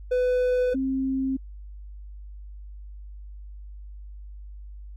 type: tone pair in turn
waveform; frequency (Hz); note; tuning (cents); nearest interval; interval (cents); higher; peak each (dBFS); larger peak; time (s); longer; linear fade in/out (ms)
triangle / sine; 500 / 265.5; B4 / C4; +21 / +25; major seventh; 1096; first; -18 / -23; first; 0.11-0.74 / 0.74-1.37; neither; 10
effects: added 50 Hz sine -38 dBFS peak until 4.96 s + AAC 48 kbps